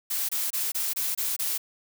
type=noise bursts; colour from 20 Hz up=blue; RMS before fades=-28 dBFS; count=7; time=0.1-1.58 s; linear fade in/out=10 ms; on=190 ms; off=25 ms; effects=none